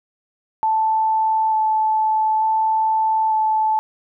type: tone with vibrato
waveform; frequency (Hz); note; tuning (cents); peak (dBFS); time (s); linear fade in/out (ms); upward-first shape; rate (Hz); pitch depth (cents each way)
sine; 875; A5; -10; -15; 0.63-3.79; 0; square; 0.56; 8
effects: none